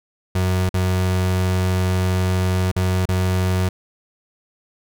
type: tone with dropouts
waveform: 35% pulse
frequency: 92.3 Hz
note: F#2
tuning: 4 cents flat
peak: -15 dBFS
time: 0.35-3.69 s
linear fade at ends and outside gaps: 5 ms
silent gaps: 0.692-0.74 / 2.716-2.762 / 3.056-3.088 s
effects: none